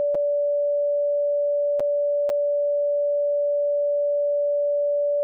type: tone with dropouts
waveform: sine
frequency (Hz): 579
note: D5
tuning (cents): -25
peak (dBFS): -19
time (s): 0-5.23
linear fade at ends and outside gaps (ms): 0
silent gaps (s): 0.146-0.152 / 1.796-1.804 / 2.293-2.3
effects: none